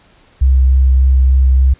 sine tone with vibrato, 65.41 Hz, C2, in tune, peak -6 dBFS, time 0.41-1.74 s, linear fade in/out 10 ms, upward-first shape sine, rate 3.4 Hz, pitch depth 12 cents each way, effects pink hiss -49 dBFS RMS until 1.79 s + resampled to 8000 Hz

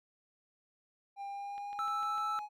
triangle tone with pitch glide, 798 to 837.2 Hz, G5 to G#5, +31 to +14 cents, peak -37 dBFS, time 1.16-2.49 s, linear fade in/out 50 ms, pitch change +83 cents, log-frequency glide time 1.28-2.28 s
click train, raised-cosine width 0.3 ms, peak -38 dBFS, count 5, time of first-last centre 1.58-2.181 s, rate 6.66 Hz
triangle tone, 1318.5 Hz, E6, in tune, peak -31 dBFS, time 1.79-2.39 s, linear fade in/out 0 ms
effects none

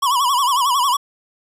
square tone with vibrato, 1046.5 Hz, C6, in tune, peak -15 dBFS, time 0.02-0.97 s, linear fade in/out 10 ms, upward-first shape sine, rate 11 Hz, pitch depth 150 cents each way, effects resampled to 32000 Hz

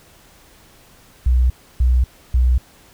sine tone bursts, 62.2 Hz, B1, 13 cents sharp, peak -11 dBFS, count 3, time 1.26-2.58 s, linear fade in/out 5 ms, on 240 ms, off 300 ms, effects pink hiss -49 dBFS RMS until 2.93 s

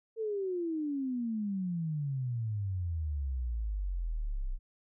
sine exponential sweep, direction down, 455.5 to 30.12 Hz, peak -31 dBFS, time 0.16-4.59 s, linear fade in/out 50 ms, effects none

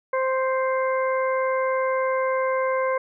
harmonic tone, 523.3 Hz, C5, in tune, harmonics 1 / 2 / 3 / 4, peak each -22 / -26 / -33 / -33 dBFS, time 0.13-2.98 s, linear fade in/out 5 ms, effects none

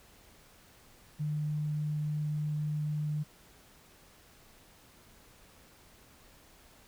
sine tone, 150.6 Hz, D3, 44 cents sharp, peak -30 dBFS, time 1.19-3.24 s, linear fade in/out 20 ms, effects pink hiss -59 dBFS RMS until 6.87 s

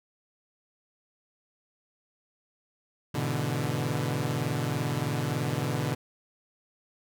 sawtooth chord, E dominant seventh, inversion first, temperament equal, 103.83 / 123.47 / 146.83 / 164.81 Hz, G#2 / B2 / D3 / E3, 0 / 0 / 0 / 0 cents, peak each -33 / -27 / -27 / -33 dBFS, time 3.14-5.95 s, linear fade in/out 10 ms, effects none

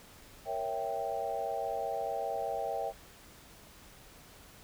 sine chord, A# diminished seventh, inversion none, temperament equal, 466.2 / 554.4 / 659.3 / 784 Hz, A#4 / C#5 / E5 / G5, 0 / 0 / 0 / 0 cents, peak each -40 / -39 / -37 / -36 dBFS, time 0.45-2.93 s, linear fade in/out 50 ms, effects pink hiss -55 dBFS RMS until 4.63 s

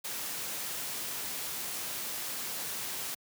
white noise, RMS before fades -37 dBFS, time 0.04-3.15 s, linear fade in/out 10 ms, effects high-pass 100 Hz 12 dB/octave

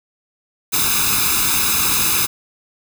white noise with comb filter, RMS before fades -17 dBFS, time 0.72-2.27 s, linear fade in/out 20 ms, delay 0.79 ms, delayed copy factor +0.85, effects none

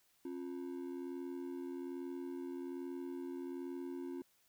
triangle ring-modulated tone, 311.1 Hz, D#4, in tune, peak -36 dBFS, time 0.25-4.22 s, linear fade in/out 2 ms, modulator 40.6 Hz, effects white hiss -73 dBFS RMS until 4.48 s

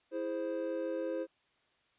triangle chord, E augmented, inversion none, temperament equal, 329.6 / 415.3 / 523.3 Hz, E4 / G#4 / B#4, 0 / 0 / 0 cents, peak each -36 / -40 / -34 dBFS, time 0.11-1.27 s, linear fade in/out 50 ms, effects white hiss -72 dBFS RMS until 1.98 s + resampled to 8000 Hz

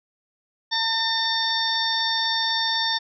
harmonic tone, 904 Hz, A5, 47 cents sharp, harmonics 1 / 2 / 4 / 5 / 6, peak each -28 / -28 / -25 / -29 / -28 dBFS, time 0.71-2.99 s, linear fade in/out 20 ms, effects none

